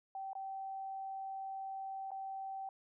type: tone with dropouts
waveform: sine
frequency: 774 Hz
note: G5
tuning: 22 cents flat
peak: -40 dBFS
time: 0.15-2.69 s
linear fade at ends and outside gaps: 2 ms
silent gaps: 0.332-0.352 / 2.107-2.116 s
effects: none